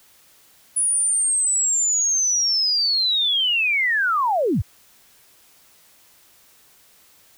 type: linear sweep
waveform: sine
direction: down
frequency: 9880 to 57 Hz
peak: -17 dBFS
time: 0.76-4.62 s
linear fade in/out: 10 ms
effects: white hiss -54 dBFS RMS until 7.37 s